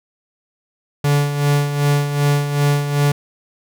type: tone with tremolo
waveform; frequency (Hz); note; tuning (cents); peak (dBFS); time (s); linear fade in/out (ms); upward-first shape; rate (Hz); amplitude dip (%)
45% pulse; 144.3; D3; -30; -12; 1.04-3.12; 5; sine; 2.6; 60
effects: none